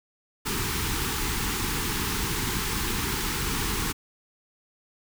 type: band-stop noise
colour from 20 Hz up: pink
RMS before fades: -28 dBFS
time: 0.45-3.93 s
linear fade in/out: 20 ms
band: 460 to 810 Hz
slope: 96 dB/octave
effects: none